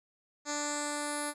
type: tone with low-pass filter sweep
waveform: 10% pulse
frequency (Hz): 293.7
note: D4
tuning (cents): 0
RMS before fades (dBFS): -35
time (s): 0.45-1.34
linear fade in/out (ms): 50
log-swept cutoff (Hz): 6500 to 11000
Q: 6.5
effects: none